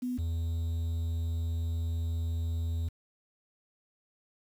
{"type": "tone pair in turn", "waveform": ["sine", "triangle"], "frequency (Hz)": [249.1, 82.89], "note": ["B3", "E2"], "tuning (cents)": [15, 10], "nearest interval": "octave + perfect fifth", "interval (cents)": 1905, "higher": "first", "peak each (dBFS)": [-30, -27], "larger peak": "second", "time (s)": [[0.02, 0.18], [0.18, 2.89]], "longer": "second", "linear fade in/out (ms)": 10, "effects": ["9-bit"]}